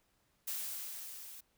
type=noise with level ramp; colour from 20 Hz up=blue; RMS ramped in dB=-38 to -51 dBFS; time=0.47-1.41 s; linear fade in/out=10 ms; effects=pink hiss -75 dBFS RMS until 1.57 s